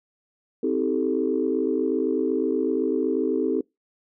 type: chord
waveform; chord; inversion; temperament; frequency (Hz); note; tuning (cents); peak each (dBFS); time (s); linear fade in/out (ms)
sine; A half-diminished seventh; first; equal with one note detuned; 261.6 / 319.1 / 392 / 440; C4 / Eb4 / G4 / A4; 0 / +44 / 0 / 0; -26; 0.63-3.61; 5
effects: noise-tail reverb RT60 0.2 s tail -25 dB re dry + tanh soft clip ceiling -10 dBFS